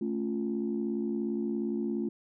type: chord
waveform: sine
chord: A augmented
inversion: none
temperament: equal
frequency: 220 / 277.2 / 349.2 Hz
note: A3 / C#4 / E#4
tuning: 0 / 0 / 0 cents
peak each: -31 / -35 / -33 dBFS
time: 0.01-2.09 s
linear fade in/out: 5 ms
effects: tanh soft clip ceiling -21 dBFS